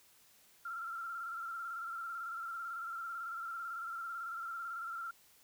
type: tone with vibrato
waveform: sine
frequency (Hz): 1361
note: F6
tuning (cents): -45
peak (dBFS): -39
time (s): 0.65-5.11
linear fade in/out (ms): 5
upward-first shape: square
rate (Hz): 18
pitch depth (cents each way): 41
effects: white hiss -65 dBFS RMS until 5.43 s